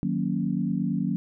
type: chord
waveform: sine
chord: D# minor seventh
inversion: none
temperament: equal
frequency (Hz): 155.56 / 185 / 233.1 / 277.2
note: D#3 / F#3 / A#3 / C#4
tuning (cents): 0 / 0 / 0 / 0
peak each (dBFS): -31 / -27 / -29 / -31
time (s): 0.03-1.16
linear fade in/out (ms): 0
effects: none

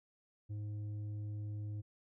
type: tone with tanh clipping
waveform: sine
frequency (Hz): 104.6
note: G#2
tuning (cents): +13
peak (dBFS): -40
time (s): 0.49-1.82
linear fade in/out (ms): 20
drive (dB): 6
effects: none

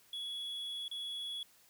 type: tone with dropouts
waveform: triangle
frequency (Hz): 3370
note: G#7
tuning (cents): +25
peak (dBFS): -37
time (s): 0.13-1.43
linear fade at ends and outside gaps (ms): 2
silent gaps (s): 0.881-0.913
effects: white hiss -65 dBFS RMS until 1.69 s

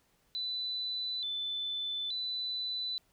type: tone with vibrato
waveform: sine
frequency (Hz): 3745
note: A#7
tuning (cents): +7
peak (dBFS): -33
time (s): 0.35-2.98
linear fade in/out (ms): 0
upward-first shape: square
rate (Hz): 0.57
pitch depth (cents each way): 110
effects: pink hiss -71 dBFS RMS until 3.12 s

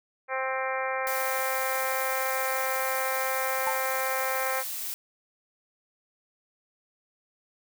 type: harmonic tone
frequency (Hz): 262.9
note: C4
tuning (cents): +8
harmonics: 2 / 3 / 4 / 5 / 6 / 7 / 8 / 9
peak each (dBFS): -32 / -34 / -35 / -36 / -37 / -37 / -38 / -39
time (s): 0.28-4.64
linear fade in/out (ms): 50
type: noise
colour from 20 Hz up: blue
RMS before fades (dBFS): -34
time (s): 1.07-4.94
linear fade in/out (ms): 0
type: tone with exponential decay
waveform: sine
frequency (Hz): 880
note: A5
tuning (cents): 0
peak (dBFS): -23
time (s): 3.67-3.84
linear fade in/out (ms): 0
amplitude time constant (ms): 35
effects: none

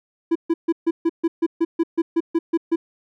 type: tone bursts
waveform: triangle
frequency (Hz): 332.2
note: E4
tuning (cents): +13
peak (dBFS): -13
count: 14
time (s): 0.31-2.76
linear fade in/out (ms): 10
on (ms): 45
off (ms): 140
effects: none

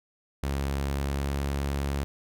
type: tone with pitch glide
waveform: sawtooth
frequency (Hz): 69.3 to 69.94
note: C#2 to C#2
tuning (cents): 0 to +16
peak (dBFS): -23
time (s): 0.43-2.04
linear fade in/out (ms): 0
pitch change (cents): +16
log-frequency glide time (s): 0.99-1.37
effects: none

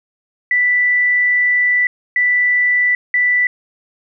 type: tone bursts at uneven times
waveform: sine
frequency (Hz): 1975.5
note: B6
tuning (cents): 0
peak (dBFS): -11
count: 3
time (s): 0.51-1.87 / 2.16-2.95 / 3.14-3.47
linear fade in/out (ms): 2
effects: none

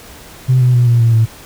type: tone with pitch steps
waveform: sine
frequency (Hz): 128.5 / 125.13 / 121.85 / 118.65 / 115.54 / 112.51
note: C3 / B2 / B2 / A#2 / A#2 / A2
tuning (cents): -31 / +23 / -23 / +31 / -15 / +39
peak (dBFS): -6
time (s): 0.48-1.26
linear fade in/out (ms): 20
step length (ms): 130
effects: tanh soft clip ceiling -3 dBFS + pink hiss -37 dBFS RMS until 1.45 s

